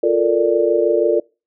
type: chord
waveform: sine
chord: Bb major seventh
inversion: second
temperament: equal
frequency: 349.2 / 440 / 466.2 / 587.3 Hz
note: F4 / A4 / Bb4 / D5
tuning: 0 / 0 / 0 / 0 cents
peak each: -18 dBFS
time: 0.03-1.2 s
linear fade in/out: 5 ms
effects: noise-tail reverb RT60 0.3 s tail -25 dB re dry